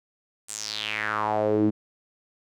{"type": "tone with band-pass filter sweep", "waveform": "sawtooth", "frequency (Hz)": 106.9, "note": "A2", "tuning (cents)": -49, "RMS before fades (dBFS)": -26, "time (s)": [0.48, 1.71], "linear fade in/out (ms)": 20, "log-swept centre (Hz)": [8700, 260], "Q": 4.5, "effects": []}